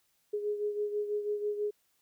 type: beating tone pair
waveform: sine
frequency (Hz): 415.3 / 421.4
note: G#4 / G#4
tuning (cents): 0 / +25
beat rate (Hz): 6.1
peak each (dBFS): -31 / -38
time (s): 0.33-1.71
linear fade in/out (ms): 10
effects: white hiss -73 dBFS RMS until 2.01 s